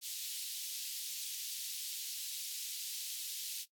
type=high-pass noise; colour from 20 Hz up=pink; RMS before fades=-42 dBFS; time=0.01-3.66 s; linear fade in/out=50 ms; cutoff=3300 Hz; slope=24 dB/octave; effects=noise-tail reverb RT60 0.1 s tail -19 dB re dry + AAC 64 kbps